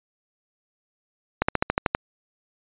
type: slowing click train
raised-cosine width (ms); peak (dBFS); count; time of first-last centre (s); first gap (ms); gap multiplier
0.5; -4; 8; 1.42-1.949; 65; 1.05
effects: resampled to 8000 Hz